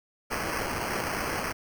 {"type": "noise with sample-and-hold", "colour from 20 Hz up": "white", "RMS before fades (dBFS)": -31, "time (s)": [0.3, 1.53], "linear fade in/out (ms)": 20, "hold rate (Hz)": 3675, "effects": []}